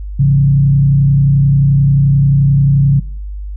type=tone with frequency modulation; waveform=sine; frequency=138.59 Hz; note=C#3; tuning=in tune; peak=-6 dBFS; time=0.19-3 s; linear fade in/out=10 ms; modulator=31.4 Hz; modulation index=0.5; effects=noise-tail reverb RT60 0.5 s tail -22 dB re dry + added 50 Hz sine -21 dBFS peak until 3.56 s